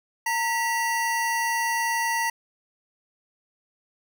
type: tone pair together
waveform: square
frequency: 918 / 1945.2 Hz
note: A#5 / B6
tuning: -27 / -27 cents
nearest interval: octave + minor second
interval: 1300 cents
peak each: -26 / -27 dBFS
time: 0.26-2.3 s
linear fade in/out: 5 ms
effects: none